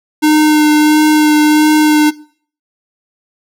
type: tone with vibrato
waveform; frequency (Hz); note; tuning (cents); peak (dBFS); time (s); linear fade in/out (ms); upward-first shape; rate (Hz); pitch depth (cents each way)
square; 304.1; D#4; -40; -7; 0.22-2.11; 20; sine; 1.5; 13
effects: noise-tail reverb RT60 0.5 s tail -20 dB re dry